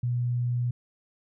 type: tone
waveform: sine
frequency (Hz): 121.9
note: B2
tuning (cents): -22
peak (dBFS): -24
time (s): 0.03-0.71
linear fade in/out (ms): 5
effects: none